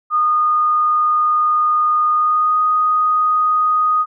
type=tone with pitch glide; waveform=sine; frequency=1227 to 1243.4 Hz; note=D#6 to D#6; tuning=-25 to -2 cents; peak=-12 dBFS; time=0.1-4.06 s; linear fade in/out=50 ms; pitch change=+23 cents; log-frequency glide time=2.13-2.59 s; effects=none